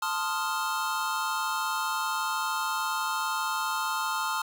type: chord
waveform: square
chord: F dominant seventh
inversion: first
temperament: equal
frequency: 880 / 1046.5 / 1244.5 / 1396.9 Hz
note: A5 / C6 / Eb6 / F6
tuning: 0 / 0 / 0 / 0 cents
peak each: -34 dBFS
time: 0.02-4.42 s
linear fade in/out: 5 ms
effects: none